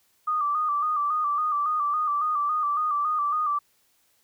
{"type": "tone with vibrato", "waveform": "sine", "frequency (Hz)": 1199, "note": "D6", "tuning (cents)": 36, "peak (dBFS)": -22, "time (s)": [0.27, 3.59], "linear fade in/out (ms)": 10, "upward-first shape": "square", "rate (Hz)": 3.6, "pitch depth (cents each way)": 50, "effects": ["white hiss -66 dBFS RMS until 4.23 s"]}